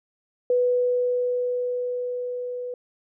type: tone with level ramp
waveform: sine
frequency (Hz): 493.9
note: B4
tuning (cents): 0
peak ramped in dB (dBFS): -17 to -29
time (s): 0.5-2.74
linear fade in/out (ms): 2
effects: none